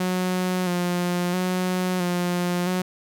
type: tone with vibrato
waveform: sawtooth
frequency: 180 Hz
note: F#3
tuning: 47 cents flat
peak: -18 dBFS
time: 0-2.82 s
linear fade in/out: 5 ms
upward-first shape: square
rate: 0.75 Hz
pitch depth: 29 cents each way
effects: none